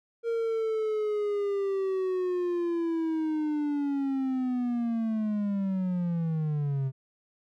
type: linear sweep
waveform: triangle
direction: down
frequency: 465.3 to 130.81 Hz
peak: -24 dBFS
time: 0.23-6.92 s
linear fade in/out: 50 ms
effects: none